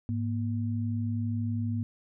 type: tone pair together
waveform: sine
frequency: 104.8 / 237.2 Hz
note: G#2 / A#3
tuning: +16 / +30 cents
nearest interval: octave + major second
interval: 1414 cents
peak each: -29 / -32 dBFS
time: 0.09-1.83 s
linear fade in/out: 0 ms
effects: none